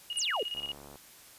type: tone with tremolo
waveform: sine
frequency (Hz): 2874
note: F7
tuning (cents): +49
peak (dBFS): -32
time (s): 0.1-0.72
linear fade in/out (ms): 2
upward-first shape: square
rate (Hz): 17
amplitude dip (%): 70
type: exponential sweep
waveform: sine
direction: down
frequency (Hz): 10410 to 380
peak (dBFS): -29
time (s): 0.17-0.43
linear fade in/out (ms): 2
type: click train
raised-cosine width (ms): 1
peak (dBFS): -35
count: 30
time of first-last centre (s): 0.55-0.957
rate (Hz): 71.3
effects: white hiss -54 dBFS RMS until 1.38 s + resampled to 32000 Hz